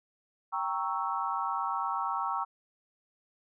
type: chord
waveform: sine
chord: G diminished seventh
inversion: none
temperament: equal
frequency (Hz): 784 / 932.3 / 1108.7 / 1318.5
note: G5 / Bb5 / Db6 / Fb6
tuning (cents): 0 / 0 / 0 / 0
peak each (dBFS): -36 / -34 / -34 / -35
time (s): 0.52-2.45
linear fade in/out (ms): 20
effects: none